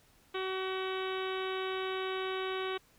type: harmonic tone with a mistuned harmonic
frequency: 377.8 Hz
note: F#4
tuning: 36 cents sharp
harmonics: 1 / 2 / 3 / 4 / 5 / 6 / 7 / 8 / 9 / 10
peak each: -35 / -44 / -41 / -44 / -48 / -46 / -49 / -46 / -50 / -47 dBFS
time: 0.34-2.78 s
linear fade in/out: 10 ms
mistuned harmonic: 9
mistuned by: -17 cents
effects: pink hiss -65 dBFS RMS until 2.98 s